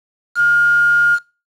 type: tone with quantisation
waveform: sine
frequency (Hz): 1418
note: F6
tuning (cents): +26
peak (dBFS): -10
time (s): 0.35-1.19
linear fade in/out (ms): 50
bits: 5
effects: noise-tail reverb RT60 0.3 s tail -22 dB re dry + low-pass 7000 Hz 12 dB/octave